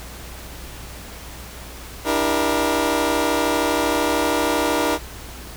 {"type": "chord", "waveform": "20% pulse", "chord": "E half-diminished seventh", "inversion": "third", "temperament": "just", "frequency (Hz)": [296.7, 329.6, 395.6, 474.7], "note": ["D4", "E4", "G4", "Bb4"], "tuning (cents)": [18, 0, 16, 31], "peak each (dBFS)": [-18, -19, -23, -18], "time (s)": [2.04, 4.99], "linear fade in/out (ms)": 50, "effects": ["added 60 Hz sine -38 dBFS peak until 5.56 s", "pink hiss -38 dBFS RMS until 5.56 s"]}